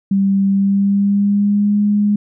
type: tone with pitch glide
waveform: sine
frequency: 196 to 206.5 Hz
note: G3 to G#3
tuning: 0 to -10 cents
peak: -11 dBFS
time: 0.11-2.16 s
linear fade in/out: 5 ms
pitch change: +90 cents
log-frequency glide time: 0.49-1.8 s
effects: none